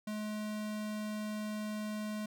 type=tone; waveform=square; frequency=212.5 Hz; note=G#3; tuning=40 cents sharp; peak=-37 dBFS; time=0.07-2.26 s; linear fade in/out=5 ms; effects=none